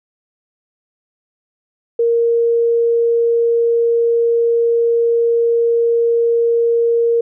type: tone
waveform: sine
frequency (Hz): 466.2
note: A#4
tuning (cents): 0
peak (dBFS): -11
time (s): 1.99-7.21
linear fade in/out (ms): 5
effects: none